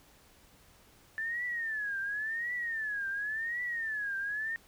sine tone with vibrato, 1760 Hz, A6, in tune, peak -32 dBFS, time 1.18-4.56 s, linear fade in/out 0 ms, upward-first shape triangle, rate 0.92 Hz, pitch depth 200 cents each way, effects pink hiss -61 dBFS RMS until 4.67 s

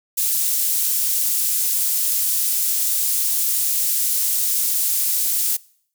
pink high-pass noise, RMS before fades -20 dBFS, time 0.17-5.57 s, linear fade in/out 10 ms, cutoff 9600 Hz, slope 12 dB/octave, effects noise-tail reverb RT60 0.6 s tail -23 dB re dry

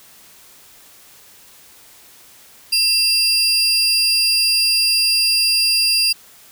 40% pulse tone pair together, 2694 / 4800 Hz, E7 / D8, +37 / +37 cents, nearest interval minor seventh, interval 1000 cents, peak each -21 / -13 dBFS, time 2.72-6.13 s, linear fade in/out 10 ms, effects white hiss -46 dBFS RMS until 6.51 s

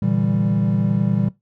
triangle chord, E half-diminished seventh, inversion second, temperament equal, 116.54 / 146.83 / 164.81 / 196 Hz, Bb2 / D3 / E3 / G3, 0 / 0 / 0 / 0 cents, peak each -20 / -22 / -21 / -18 dBFS, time 0.02-1.29 s, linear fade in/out 5 ms, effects noise-tail reverb RT60 0.2 s tail -20 dB re dry

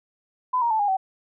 sine tone with pitch steps, 1007 / 939.6 / 876.6 / 817.9 / 763.2 Hz, B5 / A#5 / A5 / G#5 / G5, +33 / +13 / -7 / -27 / -47 cents, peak -19 dBFS, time 0.53-0.97 s, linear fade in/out 10 ms, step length 88 ms, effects none

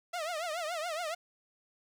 sawtooth tone with vibrato, 659.3 Hz, E5, in tune, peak -30 dBFS, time 0.13-1.15 s, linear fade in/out 10 ms, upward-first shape triangle, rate 7.1 Hz, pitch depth 180 cents each way, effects low-pass 10000 Hz 12 dB/octave + 10-bit

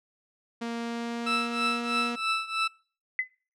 sawtooth tone with pitch glide, 233.1 to 238.3 Hz, A#3 to A#3, 0 to +38 cents, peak -27 dBFS, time 0.61-2.16 s, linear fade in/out 10 ms, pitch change +38 cents, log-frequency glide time 0.74-2.05 s
20% pulse tone with tremolo, 1318.5 Hz, E6, in tune, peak -18 dBFS, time 1.26-2.68 s, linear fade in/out 10 ms, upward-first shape triangle, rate 3.1 Hz, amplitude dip 90%
sine tone with exponential decay, 2023 Hz, B6, 41 cents sharp, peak -20 dBFS, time 3.19-3.3 s, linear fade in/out 1 ms, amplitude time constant 22 ms
effects noise-tail reverb RT60 0.4 s tail -24 dB re dry + low-pass 6000 Hz 12 dB/octave

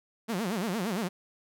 sawtooth tone with vibrato, 202.1 Hz, G#3, 47 cents flat, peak -25 dBFS, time 0.28-1.09 s, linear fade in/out 20 ms, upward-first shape sine, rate 8.7 Hz, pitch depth 260 cents each way, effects none

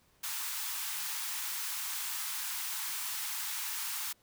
white high-pass noise, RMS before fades -37 dBFS, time 0.23-4.13 s, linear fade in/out 10 ms, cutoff 820 Hz, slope 96 dB/octave, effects pink hiss -68 dBFS RMS until 4.22 s

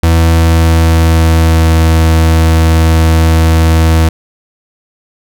40% pulse tone with pitch glide, 82.41 to 81.04 Hz, E2 to E2, 0 to -29 cents, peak -4 dBFS, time 0.03-4.09 s, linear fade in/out 5 ms, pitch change -29 cents, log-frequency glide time 0.17-1.78 s, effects none

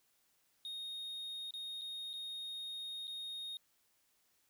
triangle tone with dropouts, 3716 Hz, A#7, 6 cents flat, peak -40 dBFS, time 0.65-3.57 s, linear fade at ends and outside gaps 1 ms, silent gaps 1.508-1.538 / 1.812-1.817 / 2.132-2.137 / 3.071-3.078 s, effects white hiss -75 dBFS RMS until 4.49 s

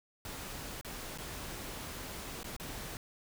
pink noise with dropouts, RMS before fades -43 dBFS, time 0.25-2.97 s, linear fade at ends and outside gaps 1 ms, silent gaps 0.812-0.847 / 1.176-1.184 / 2.431-2.443 / 2.565-2.598 s, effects none

